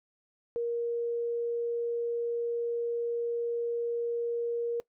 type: tone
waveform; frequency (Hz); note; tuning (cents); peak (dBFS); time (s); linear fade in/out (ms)
sine; 470.6; A#4; +16; -28; 0.56-4.8; 0
effects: noise-tail reverb RT60 0.1 s tail -21 dB re dry